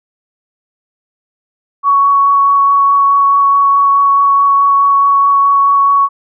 sine tone with vibrato, 1117 Hz, C#6, 13 cents sharp, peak -6 dBFS, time 1.83-6.09 s, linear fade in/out 50 ms, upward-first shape sine, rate 4.7 Hz, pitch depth 8 cents each way, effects none

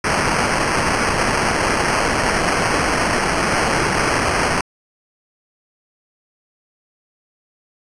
white noise with sample-and-hold, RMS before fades -18 dBFS, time 0.04-4.61 s, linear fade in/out 5 ms, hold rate 3675 Hz, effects resampled to 22050 Hz

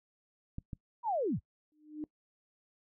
clicks, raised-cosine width 5 ms, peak -27 / -28 dBFS, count 2, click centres 0.584 / 0.732 s
sine linear sweep, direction down, 987.8 to 51.91 Hz, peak -29 dBFS, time 1.03-1.4 s, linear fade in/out 50 ms
sine tone with exponential growth, 303.5 Hz, D#4, 43 cents flat, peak -33 dBFS, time 1.72-2.04 s, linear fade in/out 1 ms, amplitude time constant 69 ms
effects noise-tail reverb RT60 0.1 s tail -22 dB re dry

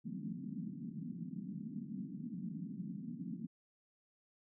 pink band-pass noise, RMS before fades -44 dBFS, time 0.04-3.47 s, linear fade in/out 20 ms, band 160 to 260 Hz, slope 48 dB/octave, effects none

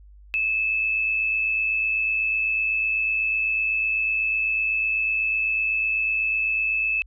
sine tone pair together, 2509 / 2617 Hz, D#7 / E7, +14 / -13 cents, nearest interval minor second, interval 73 cents, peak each -30 / -21 dBFS, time 0.34-7.02 s, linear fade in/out 0 ms, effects added 50 Hz sine -45 dBFS peak until 7.06 s

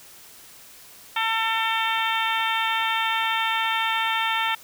harmonic tone, 448.8 Hz, A4, 34 cents sharp, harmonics 2 / 3 / 4 / 5 / 6 / 7 / 8, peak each -26 / -28 / -29 / -30 / -31 / -31 / -32 dBFS, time 1.16-4.55 s, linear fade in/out 5 ms, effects white hiss -47 dBFS RMS until 4.63 s

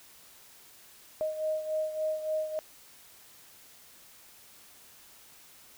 sine beating tone pair, 622.3 / 625.8 Hz, D#5 / D#5, 0 / +10 cents, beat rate 3.5 Hz, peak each -30 / -36 dBFS, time 1.21-2.59 s, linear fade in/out 0 ms, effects white hiss -55 dBFS RMS until 5.77 s

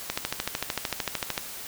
click train, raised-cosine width 0.2 ms, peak -9 dBFS, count 18, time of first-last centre 0.1-1.378 s, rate 13.3 Hz, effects white hiss -39 dBFS RMS until 1.67 s

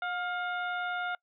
harmonic tone with a mistuned harmonic, 719 Hz, F#5, 50 cents flat, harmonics 1 / 2 / 3 / 4 / 5, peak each -35 / -33 / -45 / -49 / -46 dBFS, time 0.02-1.15 s, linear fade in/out 2 ms, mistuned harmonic 2, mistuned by -40 cents, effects noise-tail reverb RT60 0.1 s tail -25 dB re dry

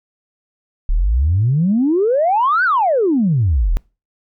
sine exponential two-way sweep, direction up then down, 33.99 to 1564 to 33.99 Hz, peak -11 dBFS, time 0.89-3.77 s, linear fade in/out 0 ms, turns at 2.64 s, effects noise-tail reverb RT60 0.3 s tail -25 dB re dry + tanh soft clip ceiling -7 dBFS

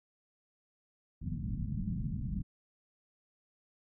white low-pass noise, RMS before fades -36 dBFS, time 1.21-2.43 s, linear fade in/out 20 ms, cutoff 220 Hz, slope 48 dB/octave, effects none

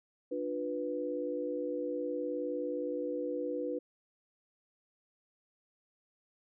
sine chord, B diminished, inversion first, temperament just, 296.3 / 355.6 / 493.9 Hz, D4 / F4 / B4, +15 / +31 / 0 cents, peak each -38 / -40 / -35 dBFS, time 0.31-3.79 s, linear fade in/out 10 ms, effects none

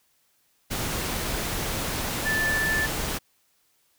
sine tone in noise, 1755 Hz, A6, 5 cents flat, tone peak -23 dBFS, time 2.25-2.87 s, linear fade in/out 20 ms, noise pink, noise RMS -29 dBFS, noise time 0.7-3.19 s, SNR +3 dB, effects white hiss -67 dBFS RMS until 3.98 s

